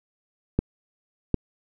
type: clicks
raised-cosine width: 3 ms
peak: -7 dBFS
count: 2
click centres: 0.59 / 1.343 s
effects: none